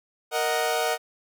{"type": "chord", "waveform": "sawtooth", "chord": "D# minor", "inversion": "second", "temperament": "equal", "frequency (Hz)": [466.2, 622.3, 740], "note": ["A#4", "D#5", "F#5"], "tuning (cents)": [0, 0, 0], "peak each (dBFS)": [-24, -24, -23], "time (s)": [0.31, 0.98], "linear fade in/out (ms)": 50, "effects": []}